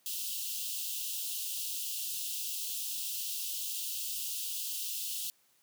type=high-pass noise; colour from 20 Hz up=white; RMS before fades=-37 dBFS; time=0.06-5.3 s; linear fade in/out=0 ms; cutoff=2700 Hz; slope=96 dB/octave; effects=white hiss -69 dBFS RMS until 5.62 s + high-pass 80 Hz 12 dB/octave